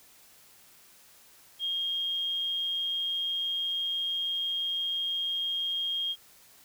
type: tone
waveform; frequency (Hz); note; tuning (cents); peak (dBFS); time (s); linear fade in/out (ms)
sine; 3237; G#7; -45; -28; 1.59-6.16; 50
effects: white hiss -57 dBFS RMS until 6.64 s